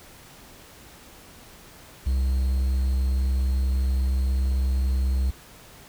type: tone with quantisation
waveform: triangle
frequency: 65.41 Hz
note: C2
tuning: in tune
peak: -18 dBFS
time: 2.06-5.31 s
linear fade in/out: 10 ms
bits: 8
effects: pink hiss -48 dBFS RMS until 5.88 s